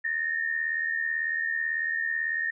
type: tone pair together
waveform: sine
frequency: 1761.9 / 1840 Hz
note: A6 / A#6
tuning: +2 / -23 cents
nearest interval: minor second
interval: 75 cents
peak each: -32 / -27 dBFS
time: 0.04-2.51 s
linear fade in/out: 10 ms
effects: none